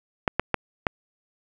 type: clicks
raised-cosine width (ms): 0.5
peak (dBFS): -5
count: 4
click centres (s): 0.278 / 0.396 / 0.543 / 0.868
effects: none